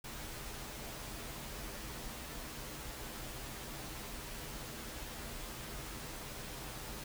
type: noise with comb filter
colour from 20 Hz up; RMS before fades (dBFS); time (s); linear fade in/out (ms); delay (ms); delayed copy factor
pink; -45; 0.04-7.04; 5; 11; -0.6
effects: none